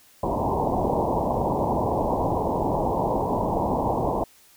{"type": "low-pass noise", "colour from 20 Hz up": "white", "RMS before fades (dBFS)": -24, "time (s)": [0.23, 4.24], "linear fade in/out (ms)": 5, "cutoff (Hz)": 1000, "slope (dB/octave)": 96, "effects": ["white hiss -55 dBFS RMS until 4.56 s"]}